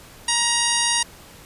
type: harmonic tone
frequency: 944 Hz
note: A#5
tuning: 22 cents sharp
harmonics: 1 / 2 / 3 / 4 / 5 / 6 / 7 / 9 / 10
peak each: -27 / -27 / -27 / -27 / -27 / -27 / -27 / -27 / -27 dBFS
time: 0.28-1.03 s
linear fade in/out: 5 ms
effects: pink hiss -45 dBFS RMS until 1.45 s + resampled to 32000 Hz